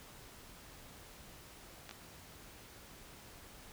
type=clicks; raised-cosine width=0.2 ms; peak=-29 dBFS; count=2; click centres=1.893 / 1.911 s; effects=pink hiss -55 dBFS RMS until 3.72 s